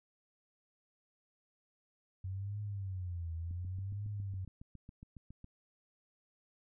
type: tone with vibrato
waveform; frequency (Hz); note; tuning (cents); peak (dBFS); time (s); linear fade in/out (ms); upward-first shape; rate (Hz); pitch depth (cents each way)
sine; 92.5; F#2; 0; -37; 2.24-4.45; 5; triangle; 0.68; 220
type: click train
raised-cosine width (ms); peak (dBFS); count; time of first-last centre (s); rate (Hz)
5; -38; 15; 3.51-5.444; 7.24
effects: none